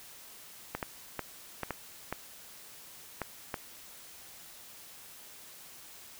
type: clicks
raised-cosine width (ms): 0.5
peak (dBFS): -18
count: 8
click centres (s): 0.75 / 0.828 / 1.193 / 1.633 / 1.707 / 2.126 / 3.217 / 3.542
effects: white hiss -51 dBFS RMS until 6.19 s